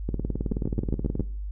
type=two click trains; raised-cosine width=3 ms; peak=-13 / -15 dBFS; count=6 / 22; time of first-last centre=0.52-1.197 / 0.09-1.207 s; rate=7.39 / 18.8 Hz; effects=noise-tail reverb RT60 0.4 s tail -18 dB re dry + added 50 Hz sine -30 dBFS peak until 1.51 s